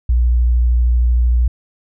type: tone with vibrato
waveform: sine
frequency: 60.1 Hz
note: B1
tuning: 46 cents flat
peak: -10 dBFS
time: 0.09-1.48 s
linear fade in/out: 5 ms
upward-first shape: sine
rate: 13 Hz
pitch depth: 21 cents each way
effects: none